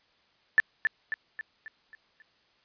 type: tone with echo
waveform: sine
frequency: 1760 Hz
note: A6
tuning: in tune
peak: -15 dBFS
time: 0.58-0.6 s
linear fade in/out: 0 ms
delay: 270 ms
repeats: 6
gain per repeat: -6 dB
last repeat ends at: 2.22 s
effects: white hiss -66 dBFS RMS until 2.64 s + resampled to 11025 Hz